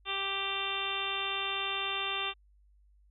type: harmonic tone with a mistuned harmonic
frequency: 392 Hz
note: G4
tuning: in tune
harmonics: 1 / 2 / 3 / 4 / 5 / 6 / 7 / 8 / 9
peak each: -43 / -42 / -38 / -45 / -45 / -42 / -37 / -40 / -37 dBFS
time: 0.05-2.34 s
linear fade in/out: 50 ms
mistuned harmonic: 9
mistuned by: +22 cents
effects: added 50 Hz sine -60 dBFS peak until 3.1 s